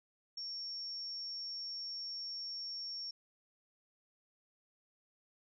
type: tone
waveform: sine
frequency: 5490 Hz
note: F8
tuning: 31 cents flat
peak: -40 dBFS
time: 0.37-3.11 s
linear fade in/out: 5 ms
effects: none